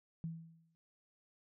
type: tone with exponential decay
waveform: sine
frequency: 164.1 Hz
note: E3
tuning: 8 cents flat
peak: -36 dBFS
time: 0.24-0.75 s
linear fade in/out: 0 ms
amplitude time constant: 110 ms
effects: none